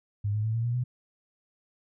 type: tone with pitch steps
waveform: sine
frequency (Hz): 102.6 / 106.59 / 110.73 / 115.03 / 119.5 / 124.15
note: G#2 / G#2 / A2 / A#2 / A#2 / B2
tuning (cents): -21 / +45 / +11 / -23 / +43 / +9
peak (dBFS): -25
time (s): 0.24-0.84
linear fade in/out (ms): 10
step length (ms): 100
effects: none